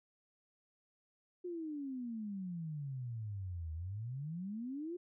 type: exponential two-way sweep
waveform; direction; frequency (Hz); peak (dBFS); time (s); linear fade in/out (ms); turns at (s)
sine; down then up; 363.7 to 77.78 to 363.7; -39; 1.44-4.97; 10; 3.73
effects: none